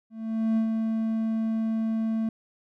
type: tone with ADSR envelope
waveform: triangle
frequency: 222.8 Hz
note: A3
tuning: 22 cents sharp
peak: -18 dBFS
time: 0.1-2.29 s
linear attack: 470 ms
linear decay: 94 ms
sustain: -4 dB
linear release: 3 ms
effects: none